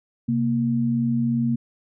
sine tone pair together, 130.81 / 233.6 Hz, C3 / A#3, 0 / +4 cents, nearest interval minor seventh, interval 1004 cents, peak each -25 / -20 dBFS, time 0.28-1.56 s, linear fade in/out 10 ms, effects none

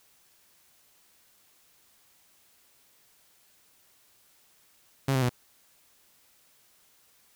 sawtooth tone with pitch steps, 135.9 / 130.7 / 123.3 Hz, C#3 / C3 / B2, -34 / -1 / -2 cents, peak -19 dBFS, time 5.08-5.293 s, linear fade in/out 5 ms, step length 71 ms, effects white hiss -63 dBFS RMS until 7.35 s

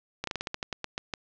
slowing click train, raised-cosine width 0.2 ms, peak -14 dBFS, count 12, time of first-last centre 0.24-1.138 s, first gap 33 ms, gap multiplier 1.17, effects low-pass 6000 Hz 12 dB/octave

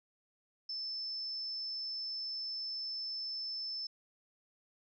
sine tone, 5274 Hz, E8, in tune, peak -37 dBFS, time 0.69-3.87 s, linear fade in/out 5 ms, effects none

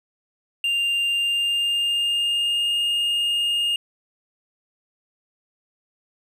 triangle tone with pitch glide, 2794 to 2835 Hz, F7 to F7, 0 to +25 cents, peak -18 dBFS, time 0.64-3.76 s, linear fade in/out 2 ms, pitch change +25 cents, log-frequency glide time 1.07-2.77 s, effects none

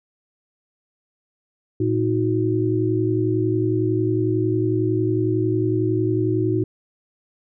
sine tone cluster, 114.2 / 316.5 / 367.5 Hz, A#2 / D#4 / F#4, -35 / +30 / -12 cents, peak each -22 dBFS, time 1.8-6.64 s, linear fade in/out 5 ms, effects none

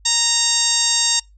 harmonic tone with a mistuned harmonic, 929 Hz, A#5, 6 cents flat, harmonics 1 / 2 / 3 / 4 / 5 / 6 / 7 / 8 / 9, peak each -31 / -30 / -29 / -21 / -22 / -23 / -23 / -21 / -28 dBFS, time 0.05-1.2 s, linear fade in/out 10 ms, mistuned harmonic 7, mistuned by -19 cents, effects noise-tail reverb RT60 0.2 s tail -25 dB re dry + added 50 Hz sine -46 dBFS peak until 1.37 s

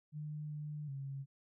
sine tone with pitch steps, 150.9 / 149.7 / 137.3 Hz, D3 / D3 / C#3, +47 / +33 / -16 cents, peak -40 dBFS, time 0.12-1.26 s, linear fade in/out 50 ms, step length 380 ms, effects none

